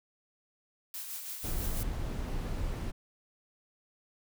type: noise with tremolo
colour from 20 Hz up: blue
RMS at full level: -39 dBFS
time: 0.94-1.83 s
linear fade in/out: 0 ms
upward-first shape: sine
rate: 6.1 Hz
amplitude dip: 40%
type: noise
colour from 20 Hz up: brown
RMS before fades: -34 dBFS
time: 1.43-2.92 s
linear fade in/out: 20 ms
effects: none